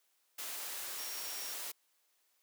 sine tone in noise, 5588 Hz, F8, in tune, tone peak -46 dBFS, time 0.98-1.54 s, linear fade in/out 10 ms, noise white, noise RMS -42 dBFS, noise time 0.38-1.72 s, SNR -7 dB, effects white hiss -75 dBFS RMS until 2.42 s + high-pass 400 Hz 12 dB/octave

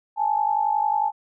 sine tone pair together, 826.9 / 878 Hz, G#5 / A5, -8 / -4 cents, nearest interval minor second, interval 104 cents, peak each -22 dBFS, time 0.16-1.12 s, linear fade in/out 50 ms, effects none

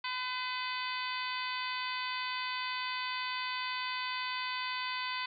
harmonic tone, 506 Hz, B4, 42 cents sharp, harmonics 2 / 3 / 4 / 5 / 6 / 7 / 8 / 9, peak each -38 / -43 / -41 / -42 / -45 / -44 / -48 / -44 dBFS, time 0.04-5.26 s, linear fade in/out 5 ms, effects none

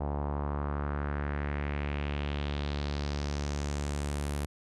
sawtooth tone with low-pass filter sweep, 72.3 Hz, D2, 27 cents flat, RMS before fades -33 dBFS, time 0-4.46 s, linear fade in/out 10 ms, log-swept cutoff 810 to 11000 Hz, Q 2.4, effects none

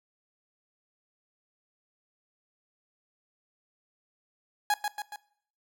30% pulse tone with echo, 830.6 Hz, G#5, in tune, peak -20 dBFS, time 4.7-4.74 s, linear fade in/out 2 ms, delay 140 ms, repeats 3, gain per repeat -5 dB, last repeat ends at 5.16 s, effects noise-tail reverb RT60 0.6 s tail -20 dB re dry

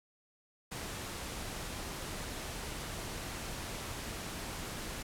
pink noise, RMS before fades -41 dBFS, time 0.71-5.03 s, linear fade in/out 10 ms, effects low-pass 12000 Hz 12 dB/octave

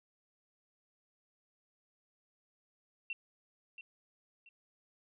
sine tone with echo, 2717 Hz, F7, 48 cents flat, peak -36 dBFS, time 3.1-3.13 s, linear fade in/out 2 ms, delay 680 ms, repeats 2, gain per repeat -10 dB, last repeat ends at 4.49 s, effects none

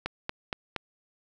click train, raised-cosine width 0.3 ms, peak -14 dBFS, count 4, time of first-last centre 0.06-0.763 s, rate 4.27 Hz, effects none

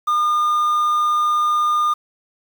triangle tone with quantisation, 1212 Hz, D#6, 46 cents flat, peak -13 dBFS, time 0.07-1.94 s, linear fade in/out 10 ms, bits 7, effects none

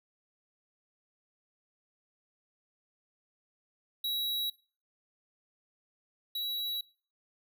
square tone pair in turn, 3877 / 3902 Hz, B7 / B7, -33 / -22 cents, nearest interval unison, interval 11 cents, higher second, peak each -31 / -33 dBFS, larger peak first, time 4.04-4.5 / 6.35-6.81 s, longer neither, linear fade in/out 5 ms, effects noise-tail reverb RT60 0.4 s tail -22 dB re dry

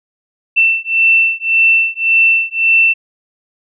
sine beating tone pair, 2679 / 2680.8 Hz, E7 / E7, +27 / +29 cents, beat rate 1.8 Hz, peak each -12 dBFS, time 0.56-2.94 s, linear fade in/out 20 ms, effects none

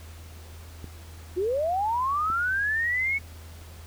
clicks, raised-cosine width 3 ms, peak -27 dBFS, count 2, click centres 0.843 / 2.301 s
sine linear sweep, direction up, 340 to 2229 Hz, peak -23 dBFS, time 1.36-3.19 s, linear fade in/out 20 ms
effects added 81 Hz sine -42 dBFS peak until 3.86 s + pink hiss -50 dBFS RMS until 3.86 s

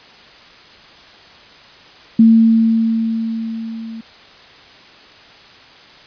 sine tone with level ramp, 225.6 Hz, A3, 44 cents sharp, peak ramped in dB -4 to -27 dBFS, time 2.19-4.01 s, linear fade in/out 5 ms, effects white hiss -42 dBFS RMS until 6.06 s + resampled to 11025 Hz

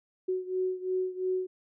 sine beating tone pair, 370 / 372.9 Hz, F#4 / F#4, 0 / +14 cents, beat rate 2.9 Hz, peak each -30 / -33 dBFS, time 0.28-1.47 s, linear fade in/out 10 ms, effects none

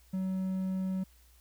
triangle tone, 188.3 Hz, F#3, 31 cents sharp, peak -28 dBFS, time 0.13-1.04 s, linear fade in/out 10 ms, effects added 60 Hz sine -59 dBFS peak until 1.4 s + white hiss -65 dBFS RMS until 1.4 s

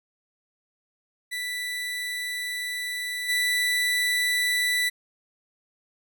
30% pulse tone with level steps, 1975.5 Hz, B6, in tune, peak -26 / -19 dBFS, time 1.31-4.9 s, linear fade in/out 20 ms, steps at 3.28 s, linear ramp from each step 20 ms, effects none

